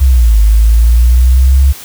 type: exponential two-way sweep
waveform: sine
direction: down then up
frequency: 69 to 51.91 to 69 Hz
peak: -3 dBFS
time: 0-1.73 s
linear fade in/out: 20 ms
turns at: 0.39 s
effects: white hiss -30 dBFS RMS until 1.84 s